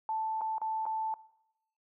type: tone with dropouts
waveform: sine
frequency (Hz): 880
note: A5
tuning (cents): 0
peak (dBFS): -30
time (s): 0.09-1.14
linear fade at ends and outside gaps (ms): 1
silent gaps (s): 0.41-0.416 / 0.582-0.616 / 0.855-0.864
effects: noise-tail reverb RT60 0.8 s tail -19 dB re dry